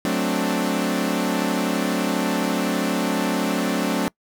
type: chord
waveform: sawtooth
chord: D dominant seventh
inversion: first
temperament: equal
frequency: 185 / 220 / 261.6 / 293.7 Hz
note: F#3 / A3 / C4 / D4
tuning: 0 / 0 / 0 / 0 cents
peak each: -22 dBFS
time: 0.05-4.08 s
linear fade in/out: 0 ms
effects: noise-tail reverb RT60 0.1 s tail -25 dB re dry